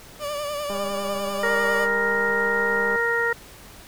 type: tone with vibrato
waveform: 30% pulse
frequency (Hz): 586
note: D5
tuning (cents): -4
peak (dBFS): -24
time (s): 0.19-1.88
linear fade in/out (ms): 50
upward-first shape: triangle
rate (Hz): 10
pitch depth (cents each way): 53
type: click train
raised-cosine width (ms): 1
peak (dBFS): -20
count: 455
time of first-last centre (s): 0.7-2.959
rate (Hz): 201
type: harmonic tone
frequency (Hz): 467.1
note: A#4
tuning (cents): +3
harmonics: 1 / 2 / 3 / 4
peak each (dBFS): -25 / -30 / -26 / -23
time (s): 1.43-3.33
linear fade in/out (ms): 5
effects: pink hiss -45 dBFS RMS until 3.87 s